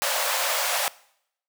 pink high-pass noise, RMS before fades -25 dBFS, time 0.02-0.88 s, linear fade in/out 0 ms, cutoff 510 Hz, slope 96 dB/octave, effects noise-tail reverb RT60 0.7 s tail -21 dB re dry

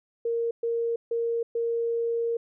sine tone bursts at uneven times, 464.8 Hz, A#4, 5 cents flat, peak -24 dBFS, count 4, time 0.25-0.51 / 0.63-0.96 / 1.11-1.43 / 1.55-2.37 s, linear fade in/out 5 ms, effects none

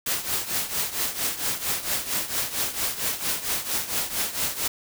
white noise with tremolo, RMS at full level -24 dBFS, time 0.06-4.68 s, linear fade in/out 5 ms, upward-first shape triangle, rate 4.4 Hz, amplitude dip 80%, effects none

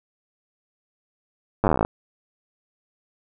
slowing click train, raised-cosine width 1 ms, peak -5 dBFS, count 16, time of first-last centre 1.64-1.849 s, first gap 9 ms, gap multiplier 1.06, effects none

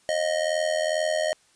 square tone with amplitude modulation, 622.3 Hz, D#5, in tune, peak -20 dBFS, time 0.09-1.33 s, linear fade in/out 0 ms, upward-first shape sine, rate 82.3 Hz, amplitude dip 75%, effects white hiss -61 dBFS RMS until 1.55 s + resampled to 22050 Hz

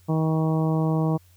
harmonic tone, 158.8 Hz, D#3, 36 cents sharp, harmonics 1 / 2 / 3 / 4 / 5 / 6 / 7, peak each -21 / -27 / -31 / -33 / -35 / -37 / -38 dBFS, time 0.08-1.18 s, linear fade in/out 20 ms, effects added 89 Hz sine -53 dBFS peak until 1.36 s + white hiss -61 dBFS RMS until 1.36 s

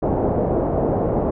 white low-pass noise, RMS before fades -20 dBFS, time 0.02-1.31 s, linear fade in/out 10 ms, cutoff 660 Hz, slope 24 dB/octave, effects none

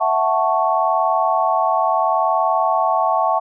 sine chord, F# minor seventh, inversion third, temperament equal, 659.3 / 740 / 880 / 1108.7 Hz, E5 / F#5 / A5 / C#6, 0 / 0 / 0 / 0 cents, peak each -20 dBFS, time 0-3.4 s, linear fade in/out 20 ms, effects none

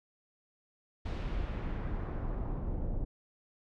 brown noise with low-pass filter sweep, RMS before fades -35 dBFS, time 1.05-3.05 s, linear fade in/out 10 ms, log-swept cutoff 4300 to 530 Hz, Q 0.99, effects none

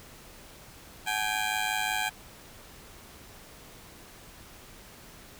15% pulse ring-modulated tone, 800 Hz, G5, 35 cents sharp, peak -18 dBFS, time 1.06-2.1 s, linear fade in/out 20 ms, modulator 52.7 Hz, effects pink hiss -50 dBFS RMS until 5.39 s

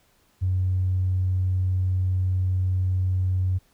triangle tone with tanh clipping, 92.5 Hz, F#2, in tune, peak -20 dBFS, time 0.41-3.59 s, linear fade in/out 20 ms, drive 4 dB, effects pink hiss -63 dBFS RMS until 3.73 s

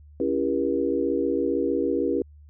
sine chord, C# diminished seventh, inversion none, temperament just, 277.2 / 332.6 / 399.1 / 479 Hz, C#4 / E4 / G4 / Bb4, 0 / +16 / +31 / +47 cents, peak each -27 dBFS, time 0.2-2.22 s, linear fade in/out 2 ms, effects added 74 Hz sine -46 dBFS peak until 2.49 s

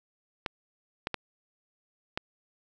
clicks, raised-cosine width 0.3 ms, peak -14 dBFS, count 4, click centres 0.462 / 1.071 / 1.143 / 2.175 s, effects none

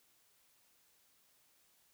silence, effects white hiss -71 dBFS RMS until 1.93 s

